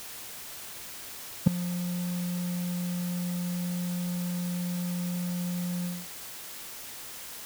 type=tone with ADSR envelope; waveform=triangle; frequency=177.1 Hz; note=F3; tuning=24 cents sharp; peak=-8 dBFS; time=1.46-6.07 s; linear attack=13 ms; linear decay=5 ms; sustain=-19 dB; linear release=220 ms; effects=white hiss -42 dBFS RMS until 7.45 s